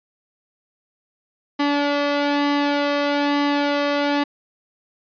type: tone with flanger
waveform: sawtooth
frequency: 287.7 Hz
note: D4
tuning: 36 cents flat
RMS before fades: -20 dBFS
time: 1.59-4.24 s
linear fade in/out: 10 ms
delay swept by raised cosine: 1 to 1.59 ms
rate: 1.1 Hz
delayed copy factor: +0.5
effects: resampled to 11025 Hz